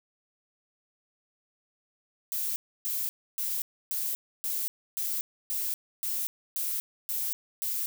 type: noise bursts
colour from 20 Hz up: violet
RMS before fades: -31 dBFS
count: 11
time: 2.32-7.86 s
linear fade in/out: 0 ms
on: 240 ms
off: 290 ms
effects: none